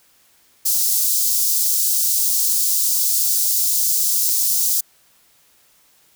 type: high-pass noise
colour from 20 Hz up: white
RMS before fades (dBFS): -18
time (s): 0.65-4.81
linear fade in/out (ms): 10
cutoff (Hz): 5000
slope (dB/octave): 24
effects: white hiss -56 dBFS RMS until 6.15 s